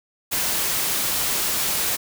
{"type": "noise", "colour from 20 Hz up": "white", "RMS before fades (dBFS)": -23, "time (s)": [0.31, 1.97], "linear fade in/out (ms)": 20, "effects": []}